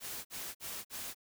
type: noise bursts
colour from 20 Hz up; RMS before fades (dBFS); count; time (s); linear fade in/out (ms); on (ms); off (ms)
white; -42; 4; 0-1.147; 50; 250; 49
effects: none